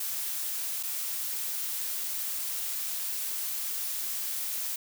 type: noise with dropouts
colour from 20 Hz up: blue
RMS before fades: -33 dBFS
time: 0-4.76 s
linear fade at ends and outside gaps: 5 ms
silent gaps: 0.829-0.833 s
effects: none